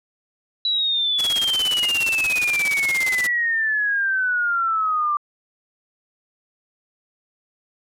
sine exponential sweep, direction down, 3951 to 1174.7 Hz, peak -18 dBFS, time 0.65-5.17 s, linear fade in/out 2 ms
white noise with tremolo, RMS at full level -26 dBFS, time 1.18-3.28 s, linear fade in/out 20 ms, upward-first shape square, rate 17 Hz, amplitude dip 75%
triangle tone with exponential decay, 2093 Hz, C7, in tune, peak -21 dBFS, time 1.83-1.92 s, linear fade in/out 5 ms, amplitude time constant 19 ms
effects low-pass 11000 Hz 12 dB/octave

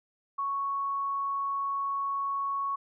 sine tone, 1109 Hz, C#6, in tune, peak -28 dBFS, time 0.38-2.76 s, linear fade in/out 10 ms, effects none

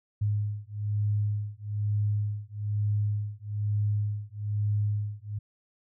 sine beating tone pair, 103.6 / 104.7 Hz, G#2 / G#2, -4 / +15 cents, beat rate 1.1 Hz, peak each -29 dBFS, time 0.21-5.39 s, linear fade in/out 10 ms, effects none

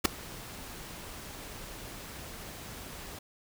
pink noise with ADSR envelope, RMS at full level -20 dBFS, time 0.04-3.19 s, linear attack 16 ms, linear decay 4 ms, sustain -24 dB, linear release 6 ms, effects none

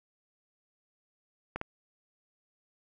clicks, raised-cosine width 0.5 ms, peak -19 / -19 dBFS, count 2, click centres 1.56 / 1.614 s, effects none

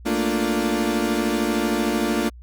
35% pulse chord, Bb major seventh, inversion third, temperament equal, 220 / 233.1 / 293.7 / 349.2 Hz, A3 / Bb3 / D4 / F4, 0 / 0 / 0 / 0 cents, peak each -24 dBFS, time 0.05-2.3 s, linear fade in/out 20 ms, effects added 60 Hz sine -39 dBFS peak until 2.42 s

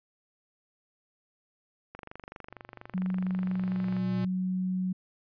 click train, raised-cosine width 0.5 ms, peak -27 dBFS, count 50, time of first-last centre 1.95-3.966 s, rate 24.3 Hz
square tone with exponential growth, 118.8 Hz, A#2, 33 cents sharp, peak -32 dBFS, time 2.5-4.25 s, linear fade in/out 5 ms, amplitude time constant 380 ms
sine tone, 185 Hz, F#3, in tune, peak -27 dBFS, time 2.94-4.93 s, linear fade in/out 10 ms
effects resampled to 11025 Hz

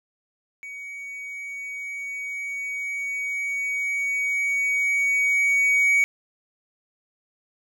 triangle tone with level ramp, 2251 Hz, C#7, 26 cents sharp, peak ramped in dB -33 to -14 dBFS, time 0.63-6.04 s, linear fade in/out 0 ms, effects none

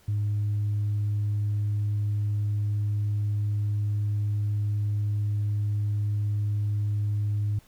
sine tone, 103.83 Hz, G#2, in tune, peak -22 dBFS, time 0.08-7.59 s, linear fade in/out 5 ms, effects tanh soft clip ceiling -21 dBFS + pink hiss -59 dBFS RMS until 7.67 s

